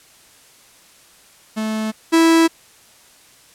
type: tone pair in turn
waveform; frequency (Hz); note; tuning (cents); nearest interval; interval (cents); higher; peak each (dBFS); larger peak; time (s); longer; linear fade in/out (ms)
45% pulse; 217.9 / 328.3; A3 / E4; -17 / -7; perfect fifth; 710; second; -20 / -10; second; 1.56-1.92 / 2.12-2.48; neither; 20
effects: white hiss -49 dBFS RMS until 3.54 s + low-pass 11000 Hz 12 dB/octave